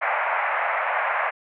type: band-pass noise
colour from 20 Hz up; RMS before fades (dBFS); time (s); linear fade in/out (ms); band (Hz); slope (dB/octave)
pink; -24; 0.01-1.31; 20; 610 to 2300; 48
effects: none